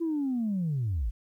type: linear sweep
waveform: sine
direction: down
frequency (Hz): 340.5 to 44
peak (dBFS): -25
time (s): 0-1.11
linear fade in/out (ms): 20
effects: tanh soft clip ceiling -23 dBFS + 11-bit